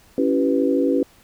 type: chord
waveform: sine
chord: C# half-diminished seventh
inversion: none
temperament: equal with one note detuned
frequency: 277.2 / 329.6 / 384.2 / 493.9 Hz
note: C#4 / E4 / G4 / B4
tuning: 0 / 0 / -35 / 0 cents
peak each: -19 / -24 / -23 / -22 dBFS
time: 0.18-1.03 s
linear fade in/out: 2 ms
effects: pink hiss -53 dBFS RMS until 1.23 s